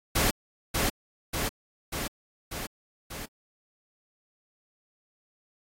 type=noise with echo; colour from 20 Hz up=pink; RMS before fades=-24 dBFS; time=0.15-0.31 s; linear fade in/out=10 ms; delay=590 ms; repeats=5; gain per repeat=-3 dB; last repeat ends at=3.26 s; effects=AAC 48 kbps